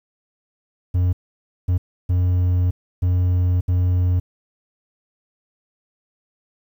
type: tone bursts at uneven times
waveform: triangle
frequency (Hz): 89.8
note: F2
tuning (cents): +49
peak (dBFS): -13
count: 5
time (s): 0.94-1.13 / 1.68-1.78 / 2.09-2.71 / 3.02-3.61 / 3.68-4.2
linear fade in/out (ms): 10
effects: 9-bit